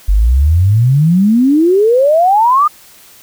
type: exponential sweep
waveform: sine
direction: up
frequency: 46.25 to 1244.5 Hz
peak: -6 dBFS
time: 0.08-2.68 s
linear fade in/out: 10 ms
effects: white hiss -41 dBFS RMS until 3.22 s